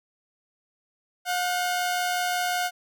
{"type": "tone pair together", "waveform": "sawtooth", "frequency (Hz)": [718.8, 1523], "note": ["F5", "F#6"], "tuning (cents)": [50, 50], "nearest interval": "octave + minor second", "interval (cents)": 1300, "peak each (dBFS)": [-21, -29], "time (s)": [1.25, 2.71], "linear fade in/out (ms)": 50, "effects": []}